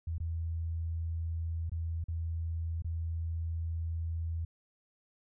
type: tone with dropouts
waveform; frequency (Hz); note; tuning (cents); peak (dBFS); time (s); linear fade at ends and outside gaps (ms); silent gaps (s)
sine; 82.41; E2; 0; -32; 0.07-4.45; 5; 0.182-0.201 / 1.696-1.717 / 2.041-2.083 / 2.822-2.845
effects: none

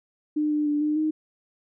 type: tone with pitch steps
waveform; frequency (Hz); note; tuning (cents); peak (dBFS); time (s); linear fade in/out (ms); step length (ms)
sine; 301.6 / 299.3 / 294.6 / 301.7 / 310.2; D4 / D4 / D4 / D4 / D#4; +46 / +33 / +6 / +47 / -5; -21; 0.36-1.11; 10; 150
effects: none

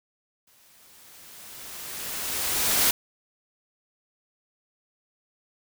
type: noise with exponential growth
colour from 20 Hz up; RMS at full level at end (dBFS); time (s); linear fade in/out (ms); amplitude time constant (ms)
white; -20; 0.47-2.91; 5; 530
effects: none

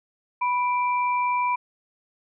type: tone pair together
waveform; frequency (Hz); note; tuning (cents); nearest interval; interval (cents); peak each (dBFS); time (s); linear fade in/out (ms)
sine; 987.8 / 2352; B5 / D7; 0 / +2; octave + minor third; 1502; -21 / -30; 0.41-1.56; 10
effects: none

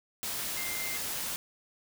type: tone in noise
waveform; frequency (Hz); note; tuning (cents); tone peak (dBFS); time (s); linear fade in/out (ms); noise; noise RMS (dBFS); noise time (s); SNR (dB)
sine; 2093; C7; 0; -38; 0.57-0.97; 0; white; -35; 0.23-1.36; -6
effects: none

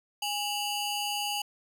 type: ring-modulated tone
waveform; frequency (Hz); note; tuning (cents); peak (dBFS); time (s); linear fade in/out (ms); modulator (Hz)
sawtooth; 1880; A#6; +14; -23; 0.22-1.42; 5; 1060
effects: 10-bit

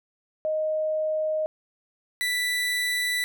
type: tone pair in turn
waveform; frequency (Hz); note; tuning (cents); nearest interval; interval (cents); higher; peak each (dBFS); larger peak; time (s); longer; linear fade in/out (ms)
sine / 30% pulse; 622.3 / 1975.7; D#5 / B6; 0 / 0; octave + minor sixth; 2000; second; -23 / -21; second; 0.45-1.46 / 2.21-3.24; second; 0
effects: none

